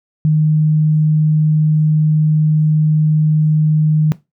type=tone; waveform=sine; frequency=154.2 Hz; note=D#3; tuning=15 cents flat; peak=-9 dBFS; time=0.25-4.12 s; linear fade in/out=0 ms; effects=noise-tail reverb RT60 0.2 s tail -17 dB re dry